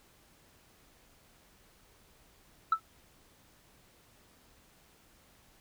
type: tone with exponential decay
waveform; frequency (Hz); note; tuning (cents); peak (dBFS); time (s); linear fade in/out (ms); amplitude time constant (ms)
sine; 1316; E6; -3; -18; 2.72-2.8; 5; 16
effects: tanh soft clip ceiling -18 dBFS + pink hiss -63 dBFS RMS until 5.6 s